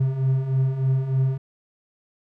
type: beating tone pair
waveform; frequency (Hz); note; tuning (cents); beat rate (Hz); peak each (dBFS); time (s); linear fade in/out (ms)
triangle; 130.1 / 133.4; C3 / C3; -9 / +34; 3.3; -24 / -18; 0-1.38; 10
effects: none